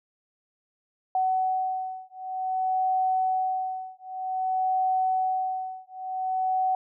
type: beating tone pair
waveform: sine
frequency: 750 / 750.53 Hz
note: F#5 / F#5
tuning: +23 / +24 cents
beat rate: 0.53 Hz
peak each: -27 dBFS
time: 1.15-6.75 s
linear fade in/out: 2 ms
effects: none